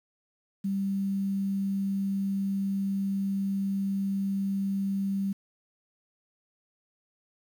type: tone with quantisation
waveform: sine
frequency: 196 Hz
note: G3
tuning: in tune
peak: -26 dBFS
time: 0.64-5.33 s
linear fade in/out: 10 ms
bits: 9
effects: none